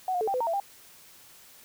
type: tone with pitch steps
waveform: sine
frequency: 746 / 714 / 437.8 / 787 / 505 / 921 / 668 / 797 Hz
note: F#5 / F5 / A4 / G5 / B4 / A#5 / E5 / G5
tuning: +14 / +38 / -9 / +7 / +39 / -21 / +23 / +28 cents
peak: -25 dBFS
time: 0.08-0.6 s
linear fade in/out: 2 ms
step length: 65 ms
effects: white hiss -53 dBFS RMS until 1.64 s